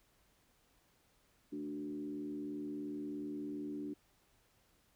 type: tone with frequency modulation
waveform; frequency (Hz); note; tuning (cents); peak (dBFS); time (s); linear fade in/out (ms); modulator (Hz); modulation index
sine; 293.7; D4; 0; -39; 1.52-3.94; 10; 77.1; 0.79
effects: pink hiss -72 dBFS RMS until 4.95 s